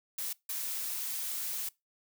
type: noise bursts at uneven times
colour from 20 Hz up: blue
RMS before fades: -36 dBFS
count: 2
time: 0.18-0.33 / 0.49-1.69 s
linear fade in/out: 5 ms
effects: noise-tail reverb RT60 0.2 s tail -22 dB re dry